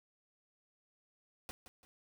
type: noise with echo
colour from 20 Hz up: pink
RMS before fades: -45 dBFS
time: 1.49-1.51 s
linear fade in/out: 0 ms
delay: 170 ms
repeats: 2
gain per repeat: -10 dB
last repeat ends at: 1.85 s
effects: none